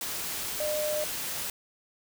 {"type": "tone in noise", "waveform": "sine", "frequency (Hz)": 605, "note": "D#5", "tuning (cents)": -49, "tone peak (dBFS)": -28, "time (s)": [0.6, 1.04], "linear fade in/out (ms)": 2, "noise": "white", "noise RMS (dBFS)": -34, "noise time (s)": [0.01, 1.5], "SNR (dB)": 3, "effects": []}